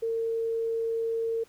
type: tone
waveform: sine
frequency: 455.2 Hz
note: A#4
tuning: 41 cents flat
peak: -26 dBFS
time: 0.02-1.44 s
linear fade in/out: 10 ms
effects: pink hiss -60 dBFS RMS until 1.48 s